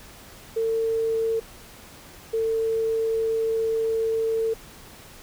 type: tone pair in turn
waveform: sine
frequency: 450.6 / 448.8 Hz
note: A4 / A4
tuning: +41 / +34 cents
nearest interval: unison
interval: 7 cents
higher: first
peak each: -21 dBFS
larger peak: neither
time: 0.56-1.4 / 2.33-4.54 s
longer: second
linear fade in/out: 10 ms
effects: pink hiss -46 dBFS RMS until 5.22 s